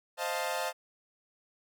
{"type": "chord", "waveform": "sawtooth", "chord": "F dominant seventh", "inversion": "second", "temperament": "equal", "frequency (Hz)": [523.3, 622.3, 698.5, 880], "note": ["C5", "Eb5", "F5", "A5"], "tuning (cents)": [0, 0, 0, 0], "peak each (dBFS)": -33, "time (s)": [0.17, 0.73], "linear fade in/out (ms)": 50, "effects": []}